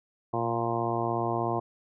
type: harmonic tone with a mistuned harmonic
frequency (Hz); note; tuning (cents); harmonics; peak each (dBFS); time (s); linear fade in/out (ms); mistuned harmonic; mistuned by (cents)
116.54; A#2; 0; 1 / 2 / 3 / 4 / 5 / 6 / 7 / 8 / 9; -34 / -37 / -32 / -37 / -38 / -32 / -37 / -36 / -35; 0.33-1.6; 10; 1; +41
effects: none